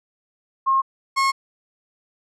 sine / 35% pulse tone pair in turn, 1073 / 1084.8 Hz, C6 / C#6, +43 / -38 cents, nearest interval unison, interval 19 cents, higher second, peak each -15 dBFS, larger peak neither, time 0.66-0.82 / 1.16-1.32 s, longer neither, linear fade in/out 20 ms, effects low-pass 8000 Hz 12 dB/octave

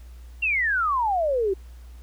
sine exponential sweep, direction down, 2794 to 369 Hz, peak -20 dBFS, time 0.42-1.54 s, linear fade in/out 10 ms, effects added 60 Hz sine -40 dBFS peak until 2.02 s + pink hiss -58 dBFS RMS until 2.02 s

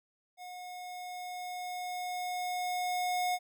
square tone with level ramp, 724 Hz, F#5, 38 cents flat, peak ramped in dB -44 to -29 dBFS, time 0.37-3.39 s, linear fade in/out 50 ms, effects none

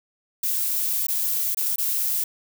violet noise with dropouts, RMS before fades -24 dBFS, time 0.43-2.24 s, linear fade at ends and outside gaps 5 ms, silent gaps 1.068-1.084 / 1.547-1.57 / 1.76-1.782 s, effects none

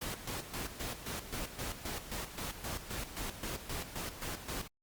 pink noise with tremolo, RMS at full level -39 dBFS, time 0.01-4.68 s, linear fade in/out 10 ms, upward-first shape square, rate 3.8 Hz, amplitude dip 65%, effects Opus 48 kbps

